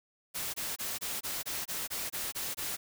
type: noise bursts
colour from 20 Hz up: white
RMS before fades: -36 dBFS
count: 11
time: 0.34-2.77 s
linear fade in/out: 20 ms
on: 200 ms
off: 23 ms
effects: none